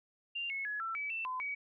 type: tone with pitch steps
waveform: sine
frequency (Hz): 2786 / 2189 / 1689 / 1339 / 2292 / 2671 / 1020 / 2266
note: F7 / C#7 / G#6 / E6 / D7 / E7 / C6 / C#7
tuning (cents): -5 / -22 / +29 / +27 / -43 / +22 / -44 / +37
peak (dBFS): -35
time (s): 0.35-1.55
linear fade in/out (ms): 10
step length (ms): 150
effects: none